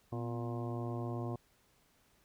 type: harmonic tone with a mistuned harmonic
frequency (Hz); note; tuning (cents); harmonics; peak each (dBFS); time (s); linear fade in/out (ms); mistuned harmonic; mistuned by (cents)
118.1; A#2; +23; 1 / 2 / 3 / 4 / 5 / 6 / 7 / 8 / 9; -38 / -43 / -43 / -50 / -49 / -48 / -55 / -55 / -51; 0.12-1.36; 5; 2; +77
effects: pink hiss -70 dBFS RMS until 2.24 s